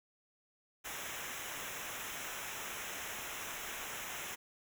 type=noise with comb filter; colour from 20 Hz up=pink; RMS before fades=-43 dBFS; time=0.84-4.36 s; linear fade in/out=20 ms; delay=0.22 ms; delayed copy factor=-0.85; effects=none